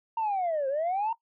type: linear two-way sweep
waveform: sine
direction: down then up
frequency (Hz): 925 to 523.3 to 925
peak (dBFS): -24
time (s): 0.17-1.13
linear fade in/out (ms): 5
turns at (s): 0.68
effects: noise-tail reverb RT60 0.1 s tail -18 dB re dry + tanh soft clip ceiling -23 dBFS